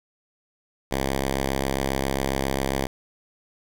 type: tone with vibrato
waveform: 5% pulse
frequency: 67.4 Hz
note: C#2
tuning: 48 cents flat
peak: -12 dBFS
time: 0.91-2.87 s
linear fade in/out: 5 ms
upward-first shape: sine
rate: 17 Hz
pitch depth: 15 cents each way
effects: none